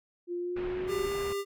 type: tone with pitch glide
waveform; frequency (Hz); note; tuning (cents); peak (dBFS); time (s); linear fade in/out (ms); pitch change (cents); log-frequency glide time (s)
sine; 350.3 to 373.3; F4 to F#4; +5 to +15; -31; 0.27-1.09; 50; +110; 0.38-0.97
type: low-pass noise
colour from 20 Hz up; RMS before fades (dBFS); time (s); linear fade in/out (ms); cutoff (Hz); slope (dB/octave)
pink; -42; 0.56-1.33; 5; 2700; 24
type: tone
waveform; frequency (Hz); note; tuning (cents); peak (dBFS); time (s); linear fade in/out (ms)
square; 399.1; G4; +31; -31; 0.87-1.45; 50
effects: none